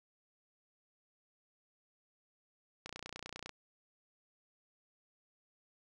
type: click train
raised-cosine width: 0.2 ms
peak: -26 dBFS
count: 20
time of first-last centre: 2.86-3.493 s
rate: 30 Hz
effects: none